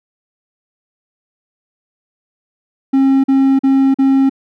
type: tone bursts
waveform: triangle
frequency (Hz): 269.5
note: C#4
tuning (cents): -49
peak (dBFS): -6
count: 4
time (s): 2.93-4.296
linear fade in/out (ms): 10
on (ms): 310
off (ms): 42
effects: none